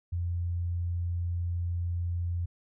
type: tone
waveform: sine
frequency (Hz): 86.8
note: F2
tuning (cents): -10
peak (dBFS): -28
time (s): 0.12-2.46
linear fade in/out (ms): 10
effects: none